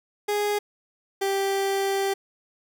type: tone pair in turn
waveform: 30% pulse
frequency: 413.7 / 391.9 Hz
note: G#4 / G4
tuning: -7 / 0 cents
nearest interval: minor second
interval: 93 cents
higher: first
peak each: -20 dBFS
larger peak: neither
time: 0.28-0.59 / 1.21-2.14 s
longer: second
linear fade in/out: 10 ms
effects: none